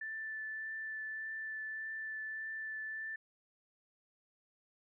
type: tone with vibrato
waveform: sine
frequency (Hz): 1760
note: A6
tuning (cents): 0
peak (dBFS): -39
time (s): 0.01-3.16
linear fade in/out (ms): 5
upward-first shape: triangle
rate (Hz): 1.7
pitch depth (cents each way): 11
effects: none